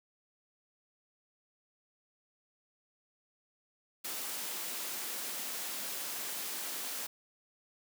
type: high-pass noise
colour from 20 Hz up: white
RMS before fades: -39 dBFS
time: 4.04-7.07 s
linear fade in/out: 10 ms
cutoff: 200 Hz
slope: 24 dB/octave
effects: none